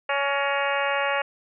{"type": "harmonic tone with a mistuned harmonic", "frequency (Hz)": 280.4, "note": "C#4", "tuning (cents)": 20, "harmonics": [2, 3, 4, 5, 6, 7, 8, 9, 10], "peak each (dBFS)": [-27, -29, -30, -31, -32, -32, -33, -34, -34], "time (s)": [0.09, 1.22], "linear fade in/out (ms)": 5, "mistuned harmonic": 7, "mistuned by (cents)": -63, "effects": []}